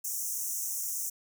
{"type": "high-pass noise", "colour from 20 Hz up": "pink", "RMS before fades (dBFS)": -34, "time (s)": [0.04, 1.1], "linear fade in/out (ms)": 10, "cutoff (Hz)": 5700, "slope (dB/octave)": 96, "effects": []}